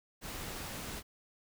pink noise, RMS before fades -42 dBFS, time 0.21-1.03 s, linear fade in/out 50 ms, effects none

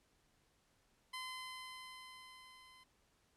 15% pulse tone with level ramp, 1027 Hz, C6, 33 cents flat, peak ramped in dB -36 to -54 dBFS, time 1.13-2.84 s, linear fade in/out 10 ms, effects pink hiss -75 dBFS RMS until 3.36 s + low-pass 11000 Hz 12 dB/octave

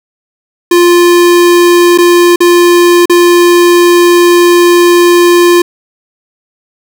square tone with dropouts, 349.2 Hz, F4, in tune, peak -3 dBFS, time 0.71-5.62 s, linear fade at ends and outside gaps 5 ms, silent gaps 1.977-1.984 / 2.36-2.404 / 3.057-3.096 s, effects none

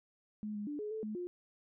sine tone with pitch steps, 211.7 / 207.2 / 293.6 / 421.4 / 437.9 / 213.9 / 355.5 Hz, G#3 / G#3 / D4 / G#4 / A4 / A3 / F4, +33 / -4 / 0 / +25 / -8 / -49 / +31 cents, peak -37 dBFS, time 0.43-1.27 s, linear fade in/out 0 ms, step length 120 ms, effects none

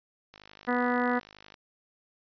click train, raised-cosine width 0.2 ms, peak -30 dBFS, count 63, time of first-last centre 0.34-1.542 s, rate 51.6 Hz
harmonic tone, 245.8 Hz, B3, 8 cents flat, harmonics 1 / 2 / 3 / 4 / 5 / 6 / 7 / 8, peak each -28 / -31 / -33 / -34 / -35 / -36 / -36 / -37 dBFS, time 0.67-1.2 s, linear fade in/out 20 ms
effects resampled to 11025 Hz

